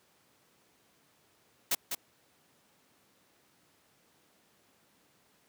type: noise with echo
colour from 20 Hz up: white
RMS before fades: -28 dBFS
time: 1.71-1.75 s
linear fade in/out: 5 ms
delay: 200 ms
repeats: 1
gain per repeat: -6 dB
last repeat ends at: 1.95 s
effects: pink hiss -67 dBFS RMS until 5.48 s + high-pass 150 Hz 12 dB/octave